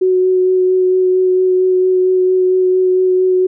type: tone with vibrato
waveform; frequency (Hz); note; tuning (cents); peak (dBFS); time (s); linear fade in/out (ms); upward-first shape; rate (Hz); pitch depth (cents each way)
sine; 370; F#4; 0; -9; 0.01-3.47; 10; sine; 4.4; 11
effects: none